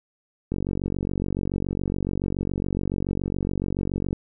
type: click train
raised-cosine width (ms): 3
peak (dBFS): -13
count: 171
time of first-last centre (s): 0.52-4.129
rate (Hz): 47.1
effects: none